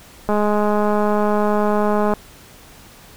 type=click train; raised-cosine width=1 ms; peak=-6 dBFS; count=387; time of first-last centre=0.29-2.137 s; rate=209 Hz; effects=pink hiss -44 dBFS RMS until 3.16 s